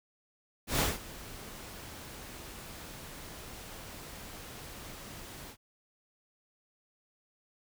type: noise with ADSR envelope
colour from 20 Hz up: pink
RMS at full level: -27 dBFS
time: 0.67-5.57 s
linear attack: 120 ms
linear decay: 190 ms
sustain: -19 dB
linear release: 78 ms
effects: none